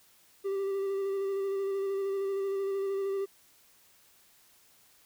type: tone with vibrato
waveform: triangle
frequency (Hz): 392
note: G4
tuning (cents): 0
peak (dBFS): -27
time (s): 0.44-3.26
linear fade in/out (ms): 20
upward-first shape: square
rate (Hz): 13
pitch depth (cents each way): 16
effects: white hiss -62 dBFS RMS until 5.05 s